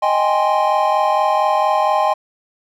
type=chord; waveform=triangle; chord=Ab major seventh; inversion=second; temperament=equal with one note detuned; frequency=622.3 / 786.3 / 830.6 / 1046.5 Hz; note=Eb5 / G5 / Ab5 / C6; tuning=0 / +5 / 0 / 0 cents; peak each=-17 dBFS; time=0.02-2.14 s; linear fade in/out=10 ms; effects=none